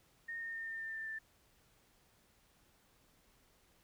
sine tone with pitch steps, 1842 / 1830.3 / 1818.7 / 1807.2 / 1795.8 / 1784.4 / 1773.1 Hz, A#6 / A#6 / A#6 / A6 / A6 / A6 / A6, -21 / -32 / -43 / +46 / +35 / +24 / +13 cents, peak -40 dBFS, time 0.28-1.19 s, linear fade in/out 10 ms, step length 130 ms, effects pink hiss -70 dBFS RMS until 3.83 s

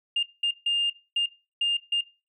sine tone bursts at uneven times, 2812 Hz, F7, 11 cents sharp, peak -20 dBFS, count 6, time 0.16-0.23 / 0.43-0.51 / 0.66-0.9 / 1.16-1.26 / 1.61-1.77 / 1.92-2.01 s, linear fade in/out 5 ms, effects noise-tail reverb RT60 0.3 s tail -21 dB re dry + tanh soft clip ceiling -18 dBFS

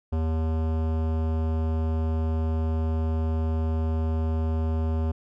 sine tone with hard clipping, 80 Hz, D#2, 49 cents sharp, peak -25 dBFS, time 0.12-5.12 s, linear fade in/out 10 ms, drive 18 dB, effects none

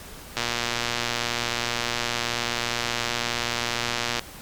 click train, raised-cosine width 0.2 ms, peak -7 dBFS, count 456, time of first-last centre 0.37-4.194 s, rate 119 Hz, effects pink hiss -42 dBFS RMS until 4.41 s + MP3 96 kbps

